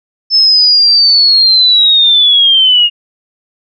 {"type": "linear sweep", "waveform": "sine", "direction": "down", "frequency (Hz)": [5274, 2832], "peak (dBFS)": -4, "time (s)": [0.3, 2.9], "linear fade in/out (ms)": 50, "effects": []}